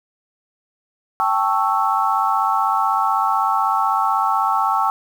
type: chord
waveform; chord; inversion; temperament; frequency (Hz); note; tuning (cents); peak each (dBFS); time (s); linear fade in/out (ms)
sine; A dominant seventh; third; equal; 784 / 880 / 1108.7 / 1318.5; G5 / A5 / C#6 / E6; 0 / 0 / 0 / 0; -21; 1.2-4.9; 0
effects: 7-bit